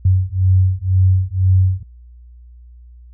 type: beating tone pair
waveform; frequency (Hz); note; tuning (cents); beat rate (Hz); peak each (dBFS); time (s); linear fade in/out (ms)
sine; 92.5 / 94.5; F#2 / F#2; 0 / +37; 2; -14; 0.05-1.83; 5
effects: added 60 Hz sine -38 dBFS peak until 3.13 s